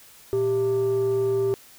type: tone pair together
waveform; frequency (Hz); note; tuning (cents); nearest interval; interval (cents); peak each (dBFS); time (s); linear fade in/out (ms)
sine; 116.54 / 392; A#2 / G4; 0 / 0; octave + major sixth; 2100; -28 / -18; 0.33-1.54; 0
effects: tanh soft clip ceiling -18 dBFS + white hiss -50 dBFS RMS until 1.78 s